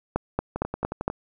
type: two click trains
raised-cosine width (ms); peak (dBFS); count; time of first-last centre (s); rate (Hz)
1; -15 / -9; 7 / 5; 0.56-1.101 / 0.16-1.08; 11.1 / 4.35
effects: none